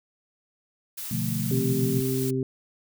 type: noise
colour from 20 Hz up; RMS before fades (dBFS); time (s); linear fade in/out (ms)
blue; -35; 0.97-2.31; 10
type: chord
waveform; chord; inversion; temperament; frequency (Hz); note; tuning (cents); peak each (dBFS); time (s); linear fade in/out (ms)
sine; B half-diminished seventh; none; equal; 123.47 / 146.83 / 174.61 / 220; B2 / D3 / F3 / A3; 0 / 0 / 0 / 0; -30 / -33 / -31 / -30; 1.11-2.01; 5
type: harmonic tone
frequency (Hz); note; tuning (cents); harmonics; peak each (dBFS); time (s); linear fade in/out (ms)
130.81; C3; 0; 1 / 2 / 3; -28 / -28 / -28; 1.51-2.43; 2
effects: none